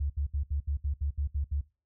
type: tone bursts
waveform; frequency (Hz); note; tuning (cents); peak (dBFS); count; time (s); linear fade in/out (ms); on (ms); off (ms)
sine; 71.5; D2; -46; -27; 10; 0-1.612; 10; 100; 68
effects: noise-tail reverb RT60 0.3 s tail -19 dB re dry